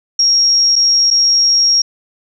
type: tone with dropouts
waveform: sine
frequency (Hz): 5588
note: F8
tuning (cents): 0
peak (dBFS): -8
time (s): 0.19-1.82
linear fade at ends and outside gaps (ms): 5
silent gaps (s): 0.757-0.761 / 1.104-1.11
effects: none